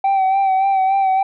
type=tone with vibrato; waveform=sine; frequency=772 Hz; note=G5; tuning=27 cents flat; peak=-10 dBFS; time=0.04-1.23 s; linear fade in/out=5 ms; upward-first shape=sine; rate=3.5 Hz; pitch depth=35 cents each way; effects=tanh soft clip ceiling -12 dBFS